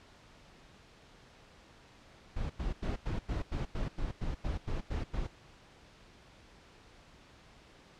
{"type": "noise bursts", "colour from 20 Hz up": "brown", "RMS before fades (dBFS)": -34, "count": 13, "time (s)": [2.36, 5.272], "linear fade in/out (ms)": 10, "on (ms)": 140, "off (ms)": 91, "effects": ["pink hiss -58 dBFS RMS until 7.99 s", "low-pass 5000 Hz 12 dB/octave"]}